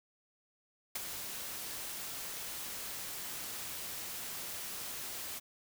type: noise with ADSR envelope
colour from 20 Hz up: white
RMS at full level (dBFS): -35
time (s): 0.95-5.4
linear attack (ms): 8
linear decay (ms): 18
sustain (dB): -7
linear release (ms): 24
effects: none